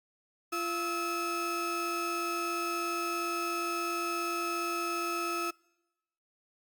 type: tone pair together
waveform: 35% pulse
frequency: 343.3 / 1296.1 Hz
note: F4 / E6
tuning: -30 / -30 cents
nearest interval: octave + major seventh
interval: 2300 cents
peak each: -34 / -31 dBFS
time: 0.52-5.51 s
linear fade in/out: 10 ms
effects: noise-tail reverb RT60 1.0 s tail -26 dB re dry + Opus 48 kbps